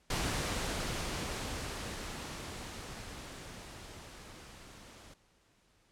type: noise with level ramp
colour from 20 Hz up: pink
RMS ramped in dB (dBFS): -33 to -54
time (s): 0.1-5.14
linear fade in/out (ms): 5
effects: pink hiss -69 dBFS RMS until 5.91 s + low-pass 9000 Hz 12 dB/octave